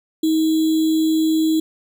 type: tone with sample-and-hold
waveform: sine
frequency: 317.4 Hz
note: D#4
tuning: 35 cents sharp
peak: -14 dBFS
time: 0.23-1.6 s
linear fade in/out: 5 ms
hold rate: 3675 Hz
effects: none